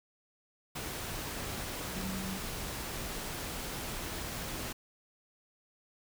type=tone in noise; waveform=sine; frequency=190 Hz; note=F#3; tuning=46 cents sharp; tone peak=-37 dBFS; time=1.95-2.38 s; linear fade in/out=10 ms; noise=pink; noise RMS=-39 dBFS; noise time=0.75-4.73 s; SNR=-1 dB; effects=none